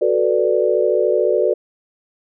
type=chord; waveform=sine; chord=B minor seventh; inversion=second; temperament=equal; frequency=370 / 440 / 493.9 / 587.3 Hz; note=F#4 / A4 / B4 / D5; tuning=0 / 0 / 0 / 0 cents; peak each=-19 dBFS; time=0.01-1.54 s; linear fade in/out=10 ms; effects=none